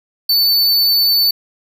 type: tone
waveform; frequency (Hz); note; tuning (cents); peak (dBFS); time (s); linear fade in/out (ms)
square; 4505; C#8; +27; -11; 0.29-1.31; 5
effects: none